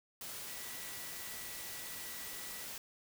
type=tone in noise; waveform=sine; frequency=1950 Hz; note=B6; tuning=23 cents flat; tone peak=-54 dBFS; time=0.48-2.65 s; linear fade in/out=2 ms; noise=white; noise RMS=-45 dBFS; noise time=0.21-2.78 s; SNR=-12 dB; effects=none